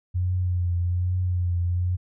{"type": "tone with vibrato", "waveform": "sine", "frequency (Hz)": 89.3, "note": "F2", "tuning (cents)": 39, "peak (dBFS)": -21, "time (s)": [0.14, 1.97], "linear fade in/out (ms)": 20, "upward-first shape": "triangle", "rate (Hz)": 1.2, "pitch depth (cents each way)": 44, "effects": []}